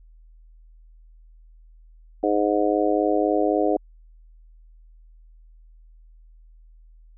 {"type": "harmonic tone", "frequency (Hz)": 103.83, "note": "G#2", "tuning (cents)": 0, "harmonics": [3, 4, 5, 6, 7], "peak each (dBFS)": [-23, -24, -25, -26, -26], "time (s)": [2.23, 3.77], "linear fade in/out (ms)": 5, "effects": ["added 40 Hz sine -47 dBFS peak until 7.17 s"]}